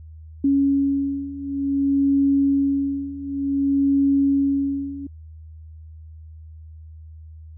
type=beating tone pair; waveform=sine; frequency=277.2 / 277.75 Hz; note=C#4 / C#4; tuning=0 / +4 cents; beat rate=0.55 Hz; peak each=-22 / -19 dBFS; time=0.44-5.07 s; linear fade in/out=5 ms; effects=added 79 Hz sine -38 dBFS peak until 7.57 s